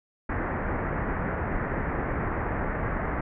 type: low-pass noise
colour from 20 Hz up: pink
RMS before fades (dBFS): -29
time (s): 0.29-3.21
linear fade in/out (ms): 5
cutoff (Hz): 2000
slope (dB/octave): 48
effects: none